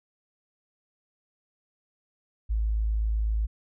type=tone; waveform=sine; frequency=54 Hz; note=A1; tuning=32 cents flat; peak=-23 dBFS; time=2.49-3.47 s; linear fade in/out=20 ms; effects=none